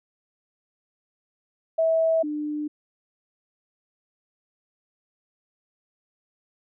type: tone pair in turn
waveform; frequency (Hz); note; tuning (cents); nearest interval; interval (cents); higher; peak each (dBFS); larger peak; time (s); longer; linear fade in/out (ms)
sine; 650 / 299.1; E5 / D4; -24 / +32; octave + minor second; 1344; first; -18 / -26; first; 1.78-2.23 / 2.23-2.68; neither; 10
effects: none